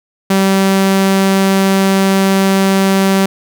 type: tone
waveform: sawtooth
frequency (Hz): 193.4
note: G3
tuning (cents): -23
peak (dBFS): -5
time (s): 0.3-3.26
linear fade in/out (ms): 5
effects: none

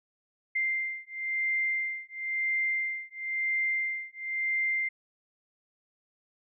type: beating tone pair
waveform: sine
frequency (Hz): 2093 / 2093.98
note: C7 / C7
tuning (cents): 0 / +1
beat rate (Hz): 0.98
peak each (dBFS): -31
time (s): 0.55-4.89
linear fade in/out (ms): 10
effects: none

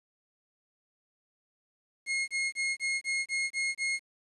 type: tone bursts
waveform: 40% pulse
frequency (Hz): 2154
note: C7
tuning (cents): +50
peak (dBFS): -27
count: 8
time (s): 2.06-3.995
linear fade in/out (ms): 50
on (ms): 220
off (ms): 25
effects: resampled to 24000 Hz + 10-bit

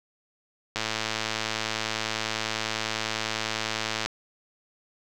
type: click train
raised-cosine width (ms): 0.2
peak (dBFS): -10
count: 364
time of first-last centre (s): 0.76-4.06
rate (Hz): 110
effects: none

